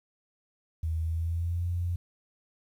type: tone with pitch glide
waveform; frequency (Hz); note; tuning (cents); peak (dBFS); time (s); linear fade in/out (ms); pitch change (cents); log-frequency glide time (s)
sine; 80.6 to 87.39; E2 to F2; -38 to +2; -27; 0.83-1.96; 5; +140; 1.01-1.66
effects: 10-bit